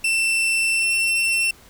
40% pulse tone with pitch glide, 2682 to 2702 Hz, E7 to E7, +29 to +42 cents, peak -17 dBFS, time 0.04-1.51 s, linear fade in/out 5 ms, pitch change +13 cents, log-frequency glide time 0.73-0.89 s, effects pink hiss -49 dBFS RMS until 1.69 s

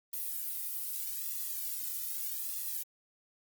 violet noise with flanger, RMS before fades -37 dBFS, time 0.13-2.83 s, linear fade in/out 5 ms, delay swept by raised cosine 1.3 to 1.82 ms, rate 0.82 Hz, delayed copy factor -1, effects Opus 32 kbps

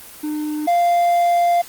triangle tone pair in turn, 302.4 / 695.5 Hz, D#4 / F5, -49 / -7 cents, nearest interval octave + major second, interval 1442 cents, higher second, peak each -19 / -11 dBFS, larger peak second, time 0.23-0.67 / 0.67-1.62 s, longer second, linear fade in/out 10 ms, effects white hiss -39 dBFS RMS until 1.68 s + Opus 24 kbps

